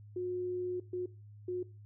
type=tone bursts at uneven times; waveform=sine; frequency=361.4 Hz; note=F#4; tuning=41 cents flat; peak=-33 dBFS; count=3; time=0.16-0.8 / 0.93-1.06 / 1.48-1.63 s; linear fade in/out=5 ms; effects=noise-tail reverb RT60 0.3 s tail -19 dB re dry + added 104 Hz sine -50 dBFS peak until 1.85 s

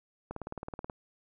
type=click train; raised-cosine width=1 ms; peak=-24 dBFS; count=12; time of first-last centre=0.31-0.898 s; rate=18.7 Hz; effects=none

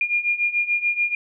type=beating tone pair; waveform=sine; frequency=2412 / 2418.9 Hz; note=D7 / D#7; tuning=+46 / -49 cents; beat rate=6.9 Hz; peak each=-24 / -21 dBFS; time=0.01-1.15 s; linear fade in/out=2 ms; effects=none

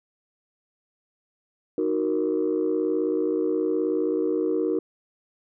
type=chord; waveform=sine; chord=D# minor; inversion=none; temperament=equal; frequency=311.1 / 370 / 466.2 Hz; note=D#4 / F#4 / A#4; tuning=0 / 0 / 0 cents; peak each=-25 dBFS; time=1.78-4.79 s; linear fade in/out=2 ms; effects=tanh soft clip ceiling -15 dBFS

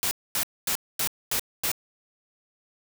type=noise bursts; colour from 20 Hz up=white; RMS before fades=-26 dBFS; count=6; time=0.03-1.716 s; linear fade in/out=0 ms; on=81 ms; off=240 ms; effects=none

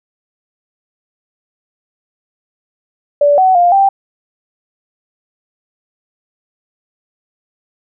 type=tone with pitch steps; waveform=sine; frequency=579 / 751 / 702 / 785 Hz; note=D5 / F#5 / F5 / G5; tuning=-25 / +26 / +9 / +2 cents; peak=-6 dBFS; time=3.21-3.89 s; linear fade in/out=5 ms; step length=170 ms; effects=none

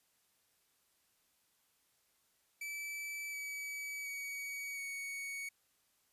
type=tone with pitch steps; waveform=45% pulse; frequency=2310 / 2283 / 2257 / 2231 Hz; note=D7 / D7 / C#7 / C#7; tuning=-29 / -50 / +31 / +11 cents; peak=-40 dBFS; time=2.61-5.49 s; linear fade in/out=5 ms; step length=720 ms; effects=white hiss -75 dBFS RMS until 6.12 s + resampled to 32000 Hz

